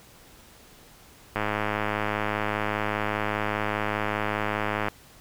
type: click train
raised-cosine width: 0.5 ms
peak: -11 dBFS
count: 371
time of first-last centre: 1.36-4.884 s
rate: 105 Hz
effects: pink hiss -52 dBFS RMS until 5.2 s